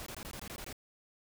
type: noise bursts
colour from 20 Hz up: pink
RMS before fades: -44 dBFS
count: 9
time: 0-0.727 s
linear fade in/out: 0 ms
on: 63 ms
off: 20 ms
effects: none

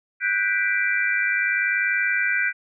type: chord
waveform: sine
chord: G major seventh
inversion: third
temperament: equal with one note detuned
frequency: 1480 / 1580.7 / 1975.5 / 2349 Hz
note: F#6 / G6 / B6 / D7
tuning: 0 / +14 / 0 / 0 cents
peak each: -25 dBFS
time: 0.2-2.53 s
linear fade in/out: 50 ms
effects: none

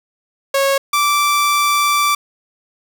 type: tone pair in turn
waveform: sawtooth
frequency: 549 / 1167.7 Hz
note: C#5 / D6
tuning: -17 / -10 cents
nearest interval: octave + minor second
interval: 1307 cents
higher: second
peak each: -9 dBFS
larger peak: neither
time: 0.54-0.78 / 0.93-2.15 s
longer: second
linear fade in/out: 5 ms
effects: 7-bit

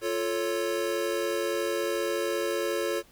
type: chord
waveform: square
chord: F augmented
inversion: none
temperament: equal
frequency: 349.2 / 440 / 554.4 Hz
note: F4 / A4 / C#5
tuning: 0 / 0 / 0 cents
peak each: -32 dBFS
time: 0.01-3.03 s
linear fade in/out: 50 ms
effects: pink hiss -58 dBFS RMS until 3.11 s

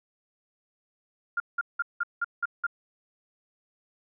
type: tone bursts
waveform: sine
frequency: 1403 Hz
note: F6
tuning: 8 cents sharp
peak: -24 dBFS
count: 7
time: 1.37-2.667 s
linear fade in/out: 5 ms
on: 31 ms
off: 180 ms
effects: none

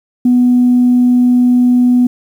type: tone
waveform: sine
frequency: 246.9 Hz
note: B3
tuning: in tune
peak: -5 dBFS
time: 0.25-2.07 s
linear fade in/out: 5 ms
effects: tanh soft clip ceiling -2 dBFS + 7-bit

